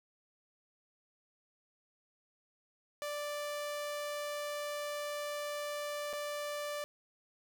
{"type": "tone with dropouts", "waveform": "sawtooth", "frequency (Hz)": 587.3, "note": "D5", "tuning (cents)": 0, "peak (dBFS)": -33, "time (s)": [3.02, 6.84], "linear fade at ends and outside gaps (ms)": 0, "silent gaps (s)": [6.13, 6.134], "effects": []}